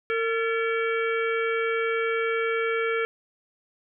harmonic tone with a mistuned harmonic, 455 Hz, A#4, 42 cents flat, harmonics 1 / 3 / 4 / 5 / 6 / 7, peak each -25 / -30 / -33 / -31 / -44 / -42 dBFS, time 0.1-3.05 s, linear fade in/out 0 ms, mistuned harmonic 4, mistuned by -91 cents, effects none

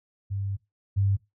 sine tone pair in turn, 98.8 / 98.8 Hz, G2 / G2, +14 / +14 cents, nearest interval unison, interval 0 cents, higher neither, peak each -27 / -20 dBFS, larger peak second, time 0.3-0.57 / 0.96-1.17 s, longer first, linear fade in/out 20 ms, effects noise-tail reverb RT60 0.2 s tail -19 dB re dry

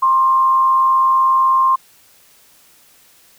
sine tone with frequency modulation, 1058 Hz, C6, 19 cents sharp, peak -10 dBFS, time 0.02-1.76 s, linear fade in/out 10 ms, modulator 104 Hz, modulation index 0.3, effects white hiss -50 dBFS RMS until 3.38 s

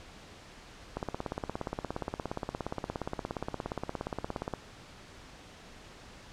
click train, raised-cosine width 1 ms, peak -19 dBFS, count 62, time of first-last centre 0.97-4.537 s, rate 17.1 Hz, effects pink hiss -51 dBFS RMS until 6.32 s + low-pass 6000 Hz 12 dB/octave

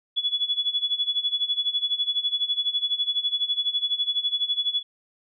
sine tone with tremolo, 3404 Hz, G#7, 42 cents sharp, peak -19 dBFS, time 0.16-4.83 s, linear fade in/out 20 ms, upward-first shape sine, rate 12 Hz, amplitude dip 85%, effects none

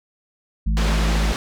harmonic tone, 53.4 Hz, G#1, 49 cents sharp, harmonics 1 / 3 / 4, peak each -17 / -27 / -29 dBFS, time 0.66-1.33 s, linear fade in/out 10 ms
pink band-pass noise, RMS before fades -27 dBFS, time 0.77-1.36 s, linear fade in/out 0 ms, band 180 to 5400 Hz, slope 12 dB/octave
effects none

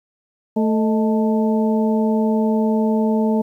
harmonic tone with a mistuned harmonic, 220 Hz, A3, in tune, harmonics 1 / 2 / 3 / 4, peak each -16 / -22 / -26 / -28 dBFS, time 0.56-3.42 s, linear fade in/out 10 ms, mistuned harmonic 3, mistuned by -83 cents, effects 9-bit

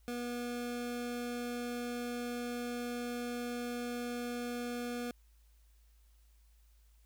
25% pulse tone, 241.7 Hz, B3, 37 cents flat, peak -33 dBFS, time 0.08-5.11 s, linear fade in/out 0 ms, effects added 54 Hz sine -61 dBFS peak until 7.05 s + white hiss -74 dBFS RMS until 7.05 s

